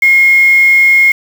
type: tone with quantisation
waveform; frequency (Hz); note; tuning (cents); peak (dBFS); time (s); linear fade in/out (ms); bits
sine; 2150; C7; +47; -4; 0.02-1.12; 5; 4
effects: none